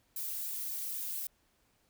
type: noise with flanger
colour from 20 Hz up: violet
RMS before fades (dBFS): -38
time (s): 0.16-1.27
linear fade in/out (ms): 2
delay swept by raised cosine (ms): 1.4 to 3.6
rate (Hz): 3.6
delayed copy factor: -1
effects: pink hiss -72 dBFS RMS until 1.89 s